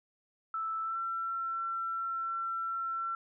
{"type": "tone with pitch glide", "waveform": "sine", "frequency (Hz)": [1318.5, 1349.3], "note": ["E6", "E6"], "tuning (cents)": [0, 40], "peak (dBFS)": -32, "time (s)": [0.54, 3.15], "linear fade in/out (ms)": 2, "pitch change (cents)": 40, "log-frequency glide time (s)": [0.83, 0.98], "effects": []}